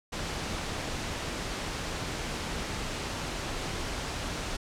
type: noise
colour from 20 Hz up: pink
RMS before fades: -34 dBFS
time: 0.12-4.57 s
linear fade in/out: 10 ms
effects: low-pass 7000 Hz 12 dB/octave